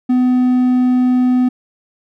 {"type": "tone", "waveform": "triangle", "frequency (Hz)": 251.3, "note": "B3", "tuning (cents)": 30, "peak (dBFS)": -8, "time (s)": [0.09, 1.49], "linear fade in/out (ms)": 10, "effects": []}